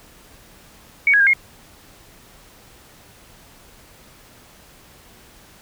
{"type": "tone with pitch steps", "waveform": "sine", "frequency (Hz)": [2239, 1660, 1605, 2144], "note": ["C#7", "G#6", "G6", "C7"], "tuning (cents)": [17, -1, 40, 42], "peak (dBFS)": -11, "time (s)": [1.07, 1.334], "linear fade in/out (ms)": 2, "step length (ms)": 66, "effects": ["pink hiss -48 dBFS RMS until 5.61 s"]}